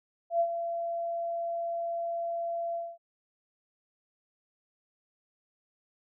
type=tone with ADSR envelope; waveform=sine; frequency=679 Hz; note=F5; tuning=49 cents flat; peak=-21 dBFS; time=0.3-2.98 s; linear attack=100 ms; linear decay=69 ms; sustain=-9 dB; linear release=230 ms; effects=none